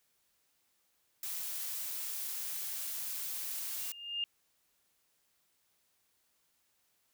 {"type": "noise", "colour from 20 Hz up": "blue", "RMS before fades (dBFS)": -39, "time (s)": [1.23, 3.92], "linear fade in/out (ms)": 2}
{"type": "tone with exponential growth", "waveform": "sine", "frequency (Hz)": 2818, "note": "F7", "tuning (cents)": 15, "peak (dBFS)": -30, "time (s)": [3.59, 4.24], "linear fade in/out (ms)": 1, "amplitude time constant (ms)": 140}
{"effects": ["white hiss -75 dBFS RMS until 7.13 s"]}